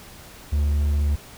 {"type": "tone", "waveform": "triangle", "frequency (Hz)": 72.9, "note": "D2", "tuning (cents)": -12, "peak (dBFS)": -16, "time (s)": [0.52, 1.16], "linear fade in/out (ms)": 10, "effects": ["pink hiss -44 dBFS RMS until 1.37 s"]}